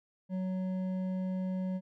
sine tone with hard clipping, 186.1 Hz, F#3, 10 cents sharp, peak -33 dBFS, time 0.29-1.81 s, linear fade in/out 50 ms, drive 7 dB, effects none

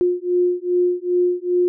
sine beating tone pair, 355.5 / 358 Hz, F4 / F4, +31 / +43 cents, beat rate 2.5 Hz, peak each -19 dBFS, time 0.01-1.68 s, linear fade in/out 0 ms, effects none

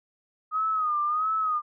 sine tone with vibrato, 1244.5 Hz, D#6, in tune, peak -23 dBFS, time 0.51-1.62 s, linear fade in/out 50 ms, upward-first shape sine, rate 1.5 Hz, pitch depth 82 cents each way, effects none

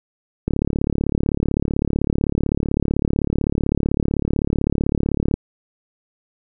click train, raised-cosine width 3 ms, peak -6 dBFS, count 175, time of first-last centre 0.48-5.34 s, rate 35.8 Hz, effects none

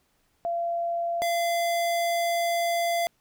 sine / square tone pair in turn, 684 / 684 Hz, F5 / F5, -36 / -36 cents, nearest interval unison, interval 0 cents, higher neither, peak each -25 / -24 dBFS, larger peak second, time 0.45-1.22 / 1.22-3.07 s, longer second, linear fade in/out 0 ms, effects pink hiss -69 dBFS RMS until 3.2 s

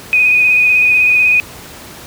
sine tone with vibrato, 2489 Hz, D#7, in tune, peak -7 dBFS, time 0.13-1.4 s, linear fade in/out 0 ms, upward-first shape sine, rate 16 Hz, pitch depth 24 cents each way, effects pink hiss -33 dBFS RMS until 2.06 s + high-pass 60 Hz 12 dB/octave

